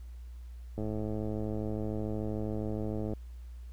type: click train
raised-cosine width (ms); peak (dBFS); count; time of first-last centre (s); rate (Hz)
2; -23; 253; 0.78-3.135; 107
effects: added 60 Hz sine -42 dBFS peak until 3.72 s + pink hiss -67 dBFS RMS until 3.72 s